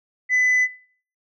sine tone, 2004 Hz, B6, 25 cents sharp, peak -13 dBFS, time 0.29-0.68 s, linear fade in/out 50 ms, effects noise-tail reverb RT60 0.5 s tail -20 dB re dry + tanh soft clip ceiling -14 dBFS

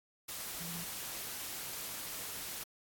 sine tone in noise, 170 Hz, F3, 46 cents flat, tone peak -44 dBFS, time 0.6-0.84 s, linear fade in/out 10 ms, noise white, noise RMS -42 dBFS, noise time 0.28-2.64 s, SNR -5 dB, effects AAC 64 kbps

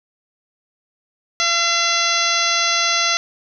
harmonic tone, 681 Hz, F5, 44 cents flat, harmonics 1 / 2 / 3 / 4 / 5 / 6 / 7 / 8 / 9, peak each -28 / -22 / -23 / -25 / -24 / -24 / -26 / -28 / -23 dBFS, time 1.4-3.17 s, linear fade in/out 0 ms, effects none

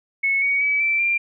sine tone with pitch steps, 2199 / 2243 / 2287 / 2332 / 2379 Hz, C#7 / C#7 / D7 / D7 / D7, -14 / +20 / -47 / -13 / +22 cents, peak -17 dBFS, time 0.23-1.18 s, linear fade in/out 10 ms, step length 190 ms, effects none

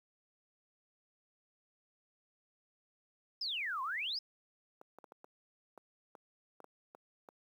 sine exponential two-way sweep, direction down then up, 5310 to 996 to 5310 Hz, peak -35 dBFS, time 3.41-4.19 s, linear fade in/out 5 ms, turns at 3.82 s
clicks, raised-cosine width 1 ms, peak -36 dBFS, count 11, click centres 4.814 / 4.986 / 5.042 / 5.121 / 5.244 / 5.777 / 6.152 / 6.603 / 6.643 / 6.949 / 7.288 s
effects high-pass 400 Hz 12 dB/octave + 11-bit

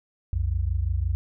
sine tone pair together, 62.41 / 88.2 Hz, B1 / F2, +19 / +18 cents, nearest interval tritone, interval 599 cents, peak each -25 dBFS, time 0.33-1.15 s, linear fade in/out 0 ms, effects none

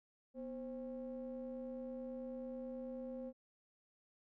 triangle ring-modulated tone, 140.2 Hz, C#3, 20 cents sharp, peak -38 dBFS, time 0.34-3.33 s, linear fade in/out 50 ms, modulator 386 Hz, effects none

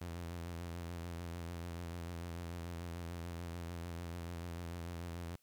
sawtooth tone with vibrato, 85.6 Hz, F2, 34 cents flat, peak -38 dBFS, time 0.01-5.36 s, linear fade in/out 5 ms, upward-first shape sine, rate 6.8 Hz, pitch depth 46 cents each way, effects white hiss -75 dBFS RMS until 5.42 s

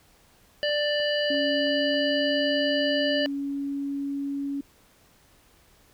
harmonic tone, 590 Hz, D5, 8 cents sharp, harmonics 1 / 3 / 5 / 7 / 8, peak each -25 / -30 / -29 / -42 / -35 dBFS, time 0.63-3.26 s, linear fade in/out 0 ms
clicks, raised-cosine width 1 ms, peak -34 dBFS, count 5, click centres 0.694 / 1.001 / 1.347 / 1.67 / 1.942 s
sine tone, 280 Hz, C#4, 18 cents sharp, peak -27 dBFS, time 1.3-4.61 s, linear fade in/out 5 ms
effects pink hiss -59 dBFS RMS until 5.93 s

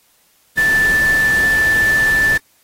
sine tone in noise, 1760 Hz, A6, in tune, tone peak -11 dBFS, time 0.57-2.38 s, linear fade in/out 10 ms, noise pink, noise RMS -26 dBFS, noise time 0.57-2.38 s, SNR +12 dB, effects white hiss -56 dBFS RMS until 2.63 s + AAC 48 kbps

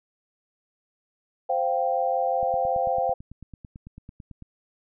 sine chord, C suspended fourth, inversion none, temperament equal, 523.3 / 698.5 / 784 Hz, C5 / F5 / G5, 0 / 0 / 0 cents, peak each -26 dBFS, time 1.49-3.14 s, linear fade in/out 10 ms
click train, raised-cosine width 5 ms, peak -29 dBFS, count 19, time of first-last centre 2.43-4.423 s, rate 9.03 Hz
effects none

